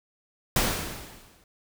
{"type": "noise with exponential decay", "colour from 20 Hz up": "pink", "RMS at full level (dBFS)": -21, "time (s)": [0.56, 1.44], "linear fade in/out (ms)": 2, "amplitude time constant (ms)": 190, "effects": []}